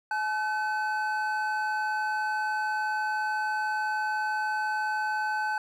triangle tone pair together, 854.9 / 1521 Hz, G#5 / F#6, +50 / +47 cents, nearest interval minor seventh, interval 997 cents, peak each -27 / -28 dBFS, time 0.11-5.58 s, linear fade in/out 2 ms, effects none

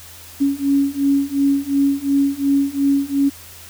sine beating tone pair, 277.2 / 280 Hz, C#4 / C#4, 0 / +18 cents, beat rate 2.8 Hz, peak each -18 / -17 dBFS, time 0.4-3.3 s, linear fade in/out 20 ms, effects added 86 Hz sine -45 dBFS peak until 3.69 s + white hiss -40 dBFS RMS until 3.69 s

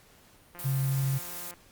click train, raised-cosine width 0.5 ms, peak -33 dBFS, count 174, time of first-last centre 0.55-1.539 s, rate 175 Hz
blue noise, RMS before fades -39 dBFS, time 0.59-1.51 s, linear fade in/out 0 ms
sine tone, 134.9 Hz, C#3, 47 cents flat, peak -25 dBFS, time 0.64-1.19 s, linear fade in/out 20 ms
effects pink hiss -58 dBFS RMS until 1.71 s + Opus 48 kbps

